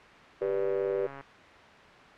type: chord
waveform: sine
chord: G major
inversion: none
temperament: just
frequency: 392 / 490 / 588 Hz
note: G4 / B4 / D5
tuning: 0 / -14 / +2 cents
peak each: -29 / -31 / -35 dBFS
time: 0.41-1.07 s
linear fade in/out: 10 ms
type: click train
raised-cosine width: 0.5 ms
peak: -28 dBFS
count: 110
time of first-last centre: 0.42-1.21 s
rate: 138 Hz
effects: white hiss -50 dBFS RMS until 2.17 s + low-pass 2000 Hz 12 dB/octave